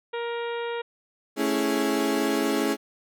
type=harmonic tone; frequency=470 Hz; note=A#4; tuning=14 cents sharp; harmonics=1 / 2 / 3 / 4 / 5 / 6 / 7 / 8; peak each=-29 / -35 / -39 / -41 / -43 / -45 / -46 / -47 dBFS; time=0.13-0.82 s; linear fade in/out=10 ms
type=chord; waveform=35% pulse; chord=A major seventh; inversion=none; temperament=equal; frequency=220 / 277.2 / 329.6 / 415.3 Hz; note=A3 / C#4 / E4 / G#4; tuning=0 / 0 / 0 / 0 cents; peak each=-29 / -25 / -27 / -26 dBFS; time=1.36-2.77 s; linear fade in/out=50 ms
effects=none